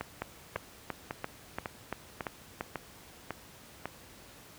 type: two click trains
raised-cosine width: 0.5 ms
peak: -18 / -19 dBFS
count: 8 / 8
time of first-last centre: 0.22-2.609 / 0.01-3.856 s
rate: 2.93 / 1.82 Hz
effects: pink hiss -53 dBFS RMS until 4.58 s + high-pass 60 Hz 12 dB/octave